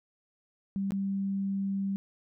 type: tone with dropouts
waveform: sine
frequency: 196 Hz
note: G3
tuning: in tune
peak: -28 dBFS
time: 0.76-1.96 s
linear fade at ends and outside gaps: 0 ms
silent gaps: 0.907-0.92 s
effects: none